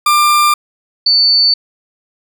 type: tone pair in turn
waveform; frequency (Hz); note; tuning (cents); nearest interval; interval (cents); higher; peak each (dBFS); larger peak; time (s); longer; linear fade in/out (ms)
40% pulse / sine; 1192 / 4500; D6 / C#8; +25 / +25; octave + major seventh; 2300; second; -7; neither; 0.06-0.54 / 1.06-1.54; neither; 5
effects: none